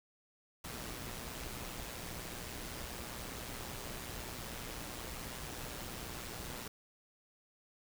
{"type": "noise with amplitude modulation", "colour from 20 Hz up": "pink", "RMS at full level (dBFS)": -42, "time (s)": [0.64, 6.68], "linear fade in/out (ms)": 5, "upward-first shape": "sine", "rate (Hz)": 121, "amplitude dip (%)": 50, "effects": []}